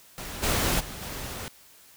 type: noise with level steps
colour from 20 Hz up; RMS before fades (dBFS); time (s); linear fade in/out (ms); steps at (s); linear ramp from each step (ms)
pink; -37 / -25 / -39 / -36; 0.18-1.48; 0; 0.42 / 0.79 / 1.01; 20
effects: white hiss -54 dBFS RMS until 1.96 s